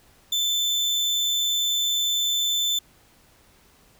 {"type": "tone", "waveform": "35% pulse", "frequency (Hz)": 3531, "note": "A7", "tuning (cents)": 5, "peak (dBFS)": -19, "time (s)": [0.32, 2.79], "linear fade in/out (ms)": 5, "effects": ["pink hiss -57 dBFS RMS until 3.99 s"]}